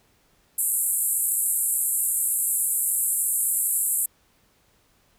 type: band-pass noise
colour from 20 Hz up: white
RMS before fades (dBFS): -24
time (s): 0.58-4.06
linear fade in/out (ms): 5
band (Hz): 7700 to 13000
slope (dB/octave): 96
effects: pink hiss -63 dBFS RMS until 5.18 s